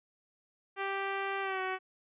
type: tone with pitch glide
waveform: 10% pulse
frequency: 392 to 375.2 Hz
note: G4 to F#4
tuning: 0 to +24 cents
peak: -24 dBFS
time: 0.76-1.79 s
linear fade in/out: 50 ms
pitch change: -76 cents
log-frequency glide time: 1.41-1.61 s
effects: resampled to 8000 Hz